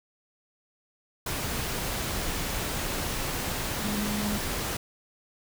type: tone in noise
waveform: sine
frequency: 207.7 Hz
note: G#3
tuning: in tune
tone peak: -29 dBFS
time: 3.84-4.38 s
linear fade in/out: 5 ms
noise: pink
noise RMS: -31 dBFS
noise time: 1.26-4.77 s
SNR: -1 dB
effects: none